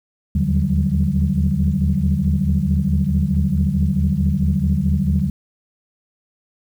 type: tone cluster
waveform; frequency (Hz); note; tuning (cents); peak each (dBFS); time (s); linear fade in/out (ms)
sine; 76.4 / 81 / 146.3 / 183.1 / 196.6; D#2 / E2 / D3 / F#3 / G3; -31 / -30 / -6 / -18 / +5; -21; 0.35-5.3; 5
effects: tanh soft clip ceiling -5 dBFS + 8-bit